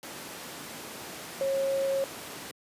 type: tone in noise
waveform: sine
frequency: 544 Hz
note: C#5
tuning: 33 cents flat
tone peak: -25 dBFS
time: 1.41-2.04 s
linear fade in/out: 0 ms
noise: pink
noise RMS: -40 dBFS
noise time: 0.03-2.51 s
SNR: +12 dB
effects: high-pass 200 Hz 12 dB/octave + resampled to 32000 Hz